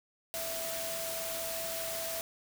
sine tone in noise, 659.3 Hz, E5, in tune, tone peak -39 dBFS, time 0.34-2.21 s, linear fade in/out 0 ms, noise white, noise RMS -38 dBFS, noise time 0.34-2.21 s, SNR -4 dB, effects none

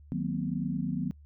sine chord, C half-diminished seventh, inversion first, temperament equal with one note detuned, 155.56 / 185 / 233.1 / 255.2 Hz, Eb3 / Gb3 / Bb3 / C4, 0 / 0 / 0 / -43 cents, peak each -34 / -33 / -35 / -35 dBFS, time 0.12-1.11 s, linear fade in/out 0 ms, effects noise-tail reverb RT60 0.1 s tail -26 dB re dry + added 73 Hz sine -50 dBFS peak until 1.25 s

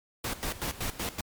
pink noise with tremolo, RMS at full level -32 dBFS, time 0.24-1.21 s, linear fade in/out 5 ms, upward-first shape square, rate 5.3 Hz, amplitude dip 80%, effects MP3 96 kbps

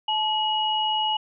sine tone pair together, 865 / 2905 Hz, A5 / F#7, -30 / -32 cents, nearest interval octave + major sixth, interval 2098 cents, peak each -24 dBFS, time 0.08-1.17 s, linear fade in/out 5 ms, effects none

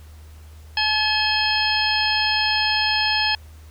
harmonic tone with a mistuned harmonic, 858 Hz, A5, 44 cents flat, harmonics 1 / 2 / 3 / 4 / 5 / 6, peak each -25 / -25 / -25 / -25 / -25 / -25 dBFS, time 0.77-3.35 s, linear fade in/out 2 ms, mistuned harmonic 4, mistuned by -110 cents, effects added 77 Hz sine -40 dBFS peak until 3.7 s + pink hiss -53 dBFS RMS until 3.7 s

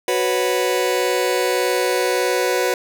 sawtooth chord, F# suspended fourth, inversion none, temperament just, 370 / 493.3 / 555 Hz, F#4 / B4 / C#5, 0 / -2 / +2 cents, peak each -17 / -16 / -20 dBFS, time 0.08-2.74 s, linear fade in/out 2 ms, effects none

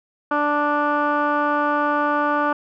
15% pulse tone with low-pass filter, 293.7 Hz, D4, in tune, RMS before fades -20 dBFS, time 0.31-2.53 s, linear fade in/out 5 ms, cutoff 1400 Hz, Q 3.4, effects none

